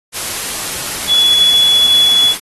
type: tone in noise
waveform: sine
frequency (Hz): 3402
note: G#7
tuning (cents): +41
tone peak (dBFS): -7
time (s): 1.07-2.35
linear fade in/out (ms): 50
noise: white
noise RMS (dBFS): -21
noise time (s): 0.12-2.4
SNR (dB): +11
effects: AAC 32 kbps